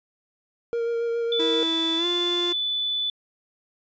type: tone with vibrato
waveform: triangle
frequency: 466.2 Hz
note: A#4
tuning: in tune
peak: -21 dBFS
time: 0.73-1.63 s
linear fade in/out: 0 ms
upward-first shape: sine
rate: 7.2 Hz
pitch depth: 14 cents each way
type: tone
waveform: sine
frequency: 3485 Hz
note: A7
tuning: 17 cents flat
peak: -23 dBFS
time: 1.32-3.1 s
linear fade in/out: 2 ms
type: tone with pitch glide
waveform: 45% pulse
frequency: 326.8 to 350.3 Hz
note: E4 to F4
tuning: -15 to +5 cents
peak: -26 dBFS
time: 1.39-2.53 s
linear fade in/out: 10 ms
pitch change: +120 cents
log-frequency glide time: 1.97-2.06 s
effects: resampled to 16000 Hz